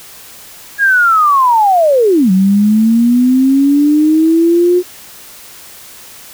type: linear two-way sweep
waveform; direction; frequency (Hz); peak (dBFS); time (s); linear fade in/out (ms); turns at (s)
sine; down then up; 1661.2 to 185 to 361.9; -6; 0.78-4.83; 50; 2.31
effects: white hiss -35 dBFS RMS until 6.33 s